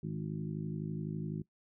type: harmonic tone with a mistuned harmonic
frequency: 51.91 Hz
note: G#1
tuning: in tune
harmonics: 2 / 3 / 4 / 5 / 6 / 7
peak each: -47 / -37 / -42 / -50 / -47 / -47 dBFS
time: 0.03-1.42 s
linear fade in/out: 5 ms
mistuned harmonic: 6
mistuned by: -21 cents
effects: noise-tail reverb RT60 0.1 s tail -19 dB re dry